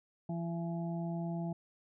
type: harmonic tone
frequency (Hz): 168.7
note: E3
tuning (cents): +40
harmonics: 1 / 2 / 4 / 5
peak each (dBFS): -35 / -44 / -44 / -50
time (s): 0.29-1.53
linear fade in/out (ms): 5
effects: none